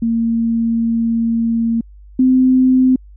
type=tone pair in turn; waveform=sine; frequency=229.5 / 257.6 Hz; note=A#3 / C4; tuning=-27 / -27 cents; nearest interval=major second; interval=200 cents; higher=second; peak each=-13 / -8 dBFS; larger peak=second; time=0.02-1.81 / 2.19-2.96 s; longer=first; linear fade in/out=5 ms; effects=added 50 Hz sine -37 dBFS peak until 3.16 s